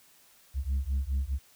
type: beating tone pair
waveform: sine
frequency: 65.5 / 70.3 Hz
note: C2 / C#2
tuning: +2 / +25 cents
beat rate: 4.8 Hz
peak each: -28 dBFS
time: 0.54-1.39 s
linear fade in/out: 50 ms
effects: tanh soft clip ceiling -24 dBFS + white hiss -60 dBFS RMS until 1.55 s